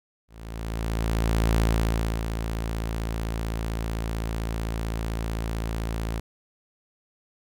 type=tone with ADSR envelope; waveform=sawtooth; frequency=55.7 Hz; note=A1; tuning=22 cents sharp; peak=-15 dBFS; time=0.28-6.2 s; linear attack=1300 ms; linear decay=660 ms; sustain=-8 dB; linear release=7 ms; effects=none